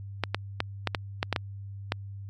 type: clicks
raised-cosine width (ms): 0.3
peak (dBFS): -9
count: 9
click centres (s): 0.237 / 0.346 / 0.604 / 0.873 / 0.948 / 1.229 / 1.327 / 1.362 / 1.921
effects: added 99 Hz sine -37 dBFS peak until 2.29 s + MP3 64 kbps